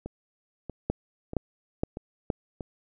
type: two click trains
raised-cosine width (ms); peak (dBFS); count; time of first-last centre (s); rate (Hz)
2; -12 / -22; 4 / 5; 0.9-2.302 / 0.06-2.608; 2.14 / 1.57
effects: none

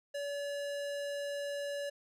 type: tone with low-pass filter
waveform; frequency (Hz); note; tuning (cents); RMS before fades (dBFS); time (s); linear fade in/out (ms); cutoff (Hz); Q
square; 571; D5; -49; -38; 0.14-1.9; 10; 11000; 0.59
effects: none

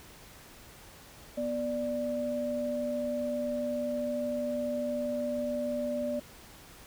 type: tone pair together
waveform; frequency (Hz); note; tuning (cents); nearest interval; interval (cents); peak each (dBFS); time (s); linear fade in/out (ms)
sine; 244.7 / 589; B3 / D5; -16 / +5; octave + minor third; 1521; -34 / -31; 1.37-6.2; 10
effects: pink hiss -52 dBFS RMS until 6.86 s

